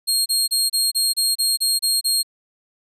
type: tone bursts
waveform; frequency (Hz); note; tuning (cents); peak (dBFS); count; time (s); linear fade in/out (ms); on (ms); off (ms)
25% pulse; 4244; C8; +24; -12; 10; 0.07-2.231; 20; 190; 29
effects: none